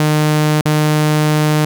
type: tone with dropouts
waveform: sawtooth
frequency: 152.3 Hz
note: D#3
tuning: 37 cents flat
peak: -7 dBFS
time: 0-1.65 s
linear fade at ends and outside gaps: 2 ms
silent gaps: 0.611-0.655 s
effects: none